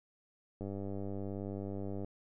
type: click train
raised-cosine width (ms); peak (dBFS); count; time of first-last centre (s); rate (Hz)
2; -28; 143; 0.61-2.046; 98.9
effects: none